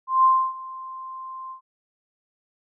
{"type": "tone with ADSR envelope", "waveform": "sine", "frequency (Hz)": 1046.5, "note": "C6", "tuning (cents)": 0, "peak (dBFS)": -12, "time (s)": [0.07, 1.61], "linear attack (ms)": 170, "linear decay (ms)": 290, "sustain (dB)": -21, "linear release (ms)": 100, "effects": []}